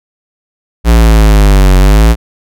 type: linear two-way sweep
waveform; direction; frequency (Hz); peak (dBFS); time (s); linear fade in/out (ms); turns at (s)
square; down then up; 58.27 to 46.25 to 58.27; -3; 0.84-2.16; 50; 1.77
effects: none